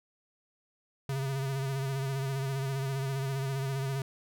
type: tone with vibrato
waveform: square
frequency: 135.6 Hz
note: C#3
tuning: 38 cents flat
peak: -31 dBFS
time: 1.09-4.02 s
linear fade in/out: 2 ms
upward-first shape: sine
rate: 15 Hz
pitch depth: 39 cents each way
effects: none